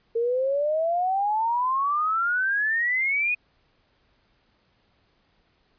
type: exponential sweep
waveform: sine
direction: up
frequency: 454.3 to 2500 Hz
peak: -21 dBFS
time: 0.15-3.35 s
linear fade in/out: 10 ms
effects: pink hiss -66 dBFS RMS until 5.78 s + resampled to 11025 Hz